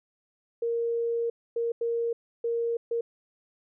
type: tone bursts at uneven times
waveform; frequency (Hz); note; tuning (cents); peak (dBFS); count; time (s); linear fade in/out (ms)
sine; 466.2; A#4; 0; -25; 5; 0.62-1.3 / 1.56-1.72 / 1.81-2.13 / 2.44-2.77 / 2.91-3.01; 5
effects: none